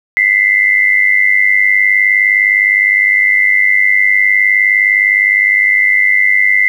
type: tone pair together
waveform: sine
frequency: 1993.4 / 2093 Hz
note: B6 / C7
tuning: +16 / 0 cents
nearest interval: minor second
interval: 84 cents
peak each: -10 dBFS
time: 0.17-6.68 s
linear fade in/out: 0 ms
effects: 7-bit